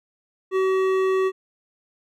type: tone with hard clipping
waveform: triangle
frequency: 379.1 Hz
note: F#4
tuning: 42 cents sharp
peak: -20 dBFS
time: 0.51-1.32 s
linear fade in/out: 50 ms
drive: 16 dB
effects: none

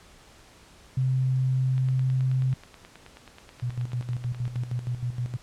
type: tone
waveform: sine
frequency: 130 Hz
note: C3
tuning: 11 cents flat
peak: -21 dBFS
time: 0.97-2.54 s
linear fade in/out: 5 ms
type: click train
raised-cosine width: 0.3 ms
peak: -29 dBFS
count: 27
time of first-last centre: 1.78-4.561 s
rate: 9.35 Hz
type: tone with tremolo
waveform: sine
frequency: 122.3 Hz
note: B2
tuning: 16 cents flat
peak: -25 dBFS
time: 3.62-5.37 s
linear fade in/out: 10 ms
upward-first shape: square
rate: 6.4 Hz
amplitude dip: 70%
effects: pink hiss -53 dBFS RMS until 5.42 s + low-pass 9000 Hz 12 dB/octave

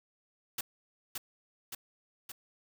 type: noise with echo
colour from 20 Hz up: white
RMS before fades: -35 dBFS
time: 0.58-0.61 s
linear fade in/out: 5 ms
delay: 570 ms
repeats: 3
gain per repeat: -3 dB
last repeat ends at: 2.32 s
effects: none

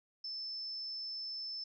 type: tone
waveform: sine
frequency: 5274 Hz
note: E8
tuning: in tune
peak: -39 dBFS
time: 0.24-1.64 s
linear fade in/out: 5 ms
effects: none

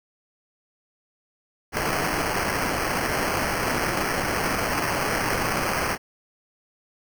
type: noise with sample-and-hold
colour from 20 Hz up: violet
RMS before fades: -25 dBFS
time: 1.72-5.98 s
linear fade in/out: 50 ms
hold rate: 3675 Hz
effects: none

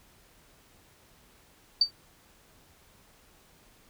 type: tone with exponential decay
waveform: sine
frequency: 4609 Hz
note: D8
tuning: 33 cents flat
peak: -15 dBFS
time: 1.81-1.91 s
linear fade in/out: 5 ms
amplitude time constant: 20 ms
effects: pink hiss -60 dBFS RMS until 3.89 s

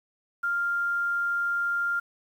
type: tone with quantisation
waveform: sine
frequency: 1397 Hz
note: F6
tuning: in tune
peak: -24 dBFS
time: 0.43-2 s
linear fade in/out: 10 ms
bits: 9
effects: none

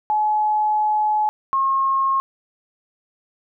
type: tone pair in turn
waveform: sine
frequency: 851 / 1078.7 Hz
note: G#5 / C#6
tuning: +42 / -48 cents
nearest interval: major third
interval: 410 cents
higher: second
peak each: -16 dBFS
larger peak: neither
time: 0.1-1.29 / 1.53-2.2 s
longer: first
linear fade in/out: 0 ms
effects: none

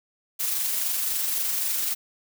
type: noise with amplitude modulation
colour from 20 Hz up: blue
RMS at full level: -25 dBFS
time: 0.39-1.95 s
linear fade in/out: 20 ms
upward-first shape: sine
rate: 23.7 Hz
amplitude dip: 30%
effects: none

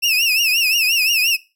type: tone with vibrato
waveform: 30% pulse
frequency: 2653 Hz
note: E7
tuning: 10 cents sharp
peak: -11 dBFS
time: 0.02-1.37 s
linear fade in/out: 20 ms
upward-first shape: triangle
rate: 5.7 Hz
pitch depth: 150 cents each way
effects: noise-tail reverb RT60 0.3 s tail -21 dB re dry

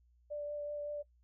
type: tone with vibrato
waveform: sine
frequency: 587.3 Hz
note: D5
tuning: in tune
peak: -37 dBFS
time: 0.3-1.03 s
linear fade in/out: 20 ms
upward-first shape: triangle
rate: 5.3 Hz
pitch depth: 13 cents each way
effects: noise-tail reverb RT60 0.1 s tail -19 dB re dry + added 60 Hz sine -65 dBFS peak until 1.23 s

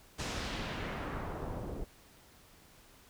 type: noise with low-pass filter sweep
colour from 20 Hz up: pink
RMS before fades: -39 dBFS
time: 0.18-1.85 s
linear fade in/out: 20 ms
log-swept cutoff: 7400 to 450 Hz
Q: 0.97
effects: pink hiss -60 dBFS RMS until 3.09 s

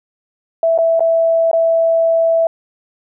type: tone with dropouts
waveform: sine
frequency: 659.3 Hz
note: E5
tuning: in tune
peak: -10 dBFS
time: 0.63-2.47 s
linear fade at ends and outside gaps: 2 ms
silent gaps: 0.778-0.786 / 0.995-1.005 / 1.514-1.531 s
effects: none

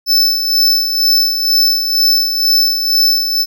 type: tone with tremolo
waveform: square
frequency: 5274 Hz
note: E8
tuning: in tune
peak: -8 dBFS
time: 0.06-3.46 s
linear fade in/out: 50 ms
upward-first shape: sine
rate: 2.1 Hz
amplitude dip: 55%
effects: none

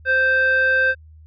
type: tone with band-pass filter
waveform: square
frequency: 522 Hz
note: C5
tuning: 4 cents flat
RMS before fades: -17 dBFS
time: 0.05-0.95 s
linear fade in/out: 50 ms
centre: 1400 Hz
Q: 4.6
effects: added 78 Hz sine -42 dBFS peak until 1.26 s + resampled to 11025 Hz

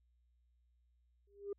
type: tone with exponential growth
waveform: sine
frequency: 402.8 Hz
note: G4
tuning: 47 cents sharp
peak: -34 dBFS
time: 1.27-1.53 s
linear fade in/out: 5 ms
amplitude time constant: 55 ms
effects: tanh soft clip ceiling -34 dBFS + added 60 Hz sine -70 dBFS peak until 1.58 s

